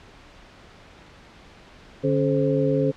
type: tone cluster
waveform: sine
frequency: 146.9 / 275.8 / 428.9 / 525 Hz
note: D3 / C#4 / A4 / C5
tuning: +1 / -9 / -44 / +6 cents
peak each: -24 dBFS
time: 2.03-2.92 s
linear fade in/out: 20 ms
effects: pink hiss -48 dBFS RMS until 2.96 s + low-pass 4000 Hz 12 dB/octave